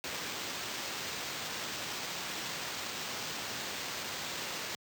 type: noise with sample-and-hold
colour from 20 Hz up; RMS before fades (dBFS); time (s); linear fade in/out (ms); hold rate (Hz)
blue; -39; 0.04-4.75; 0; 11025
effects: high-pass 100 Hz 12 dB/octave